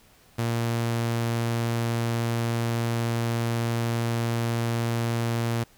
sawtooth tone, 116.54 Hz, A#2, in tune, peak -20 dBFS, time 0.38-5.64 s, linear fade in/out 10 ms, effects pink hiss -57 dBFS RMS until 5.77 s

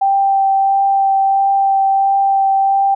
sine tone with vibrato, 783 Hz, G5, 2 cents flat, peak -10 dBFS, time 0.01-2.95 s, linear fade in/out 10 ms, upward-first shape sine, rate 1.5 Hz, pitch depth 9 cents each way, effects none

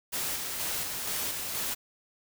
white noise with tremolo, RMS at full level -32 dBFS, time 0.12-1.75 s, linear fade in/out 20 ms, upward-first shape square, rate 2.1 Hz, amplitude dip 30%, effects none

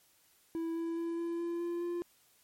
triangle tone with pitch steps, 329.6 / 332.5 / 335.4 / 338.3 / 341.2 / 344.2 / 347.2 Hz, E4 / E4 / E4 / E4 / F4 / F4 / F4, 0 / +15 / +30 / +45 / -40 / -25 / -10 cents, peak -31 dBFS, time 0.55-2.02 s, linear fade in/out 0 ms, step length 210 ms, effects white hiss -67 dBFS RMS until 2.43 s + MP3 64 kbps

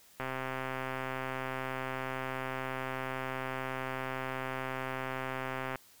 click train, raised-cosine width 0.5 ms, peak -21 dBFS, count 729, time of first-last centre 0.2-5.757 s, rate 131 Hz, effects white hiss -60 dBFS RMS until 6 s

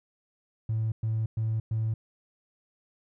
triangle tone bursts, 110.7 Hz, A2, 11 cents sharp, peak -22 dBFS, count 4, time 0.69-1.94 s, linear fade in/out 5 ms, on 230 ms, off 110 ms, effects tanh soft clip ceiling -22 dBFS

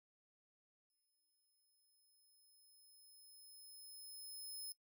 15% pulse tone with exponential growth, 5170 Hz, E8, 34 cents flat, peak -39 dBFS, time 0.9-4.72 s, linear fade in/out 1 ms, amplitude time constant 830 ms, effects noise-tail reverb RT60 0.1 s tail -18 dB re dry

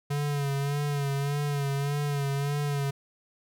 square tone with vibrato, 142.3 Hz, C#3, 46 cents sharp, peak -27 dBFS, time 0.1-2.91 s, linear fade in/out 10 ms, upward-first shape sine, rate 1.7 Hz, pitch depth 44 cents each way, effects none

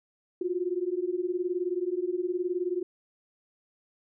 sine beating tone pair, 349.2 / 368.2 Hz, F4 / F#4, 0 / -8 cents, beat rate 19 Hz, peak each -30 dBFS, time 0.41-2.83 s, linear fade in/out 5 ms, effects none

